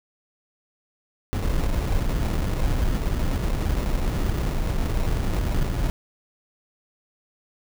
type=noise with sample-and-hold; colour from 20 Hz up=brown; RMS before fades=-23 dBFS; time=1.33-5.9 s; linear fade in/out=0 ms; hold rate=1575 Hz; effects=none